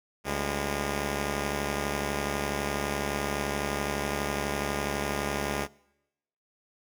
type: tone pair together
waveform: 5% pulse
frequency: 71.91 / 203.4 Hz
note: D2 / G#3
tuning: -36 / -36 cents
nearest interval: octave + tritone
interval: 1800 cents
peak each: -19 / -21 dBFS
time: 0.24-5.68 s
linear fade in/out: 50 ms
effects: noise-tail reverb RT60 0.9 s tail -24 dB re dry